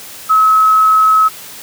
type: tone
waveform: sine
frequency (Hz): 1286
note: E6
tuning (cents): -43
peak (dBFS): -6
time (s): 0.29-1.29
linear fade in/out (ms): 20
effects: white hiss -32 dBFS RMS until 1.62 s + high-pass 60 Hz 12 dB/octave